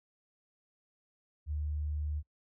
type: tone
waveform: sine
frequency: 75 Hz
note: D2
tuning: 37 cents sharp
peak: -32 dBFS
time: 1.46-2.23 s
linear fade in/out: 50 ms
effects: noise-tail reverb RT60 0.1 s tail -24 dB re dry

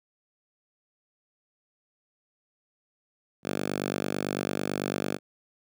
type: tone with high-pass filter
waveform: 5% pulse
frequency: 49 Hz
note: G1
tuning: in tune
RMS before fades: -31 dBFS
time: 3.43-5.19 s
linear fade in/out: 50 ms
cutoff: 180 Hz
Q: 1.1
effects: none

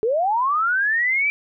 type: linear sweep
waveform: sine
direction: up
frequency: 415.9 to 2349 Hz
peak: -17 dBFS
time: 0.03-1.3 s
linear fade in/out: 0 ms
effects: none

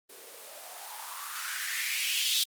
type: noise with band-pass filter sweep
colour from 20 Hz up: violet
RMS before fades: -34 dBFS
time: 0.09-2.44 s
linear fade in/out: 10 ms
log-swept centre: 380 to 3600 Hz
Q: 4.1
effects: Opus 24 kbps

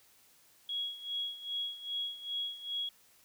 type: tone with tremolo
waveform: sine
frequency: 3322 Hz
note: G#7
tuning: in tune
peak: -32 dBFS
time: 0.69-2.89 s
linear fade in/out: 2 ms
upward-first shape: sine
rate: 2.5 Hz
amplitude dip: 80%
effects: white hiss -64 dBFS RMS until 3.24 s

